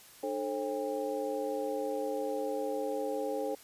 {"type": "tone cluster", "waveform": "sine", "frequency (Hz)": [299.1, 436.2, 536, 803], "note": ["D4", "A4", "C5", "G5"], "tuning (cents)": [32, -15, 42, 41], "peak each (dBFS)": [-39, -36, -35, -40], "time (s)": [0.23, 3.55], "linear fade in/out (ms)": 5, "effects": ["white hiss -55 dBFS RMS until 3.63 s", "resampled to 32000 Hz"]}